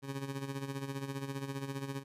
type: tone with tremolo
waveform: 20% pulse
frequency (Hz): 137.2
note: C#3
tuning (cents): -17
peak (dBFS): -30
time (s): 0.02-2.04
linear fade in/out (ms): 50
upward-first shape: sine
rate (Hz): 15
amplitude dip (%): 65
effects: resampled to 32000 Hz